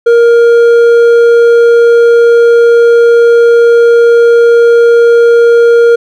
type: tone with hard clipping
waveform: sine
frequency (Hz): 468.9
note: A#4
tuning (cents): +10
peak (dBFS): -3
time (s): 0.06-5.96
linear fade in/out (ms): 10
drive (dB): 5
effects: none